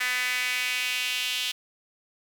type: tone with high-pass filter sweep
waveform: sawtooth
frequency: 250.4 Hz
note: B3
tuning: 24 cents sharp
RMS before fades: -28 dBFS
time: 0-1.52 s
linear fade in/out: 10 ms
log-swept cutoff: 1900 to 3100 Hz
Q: 3.3
effects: none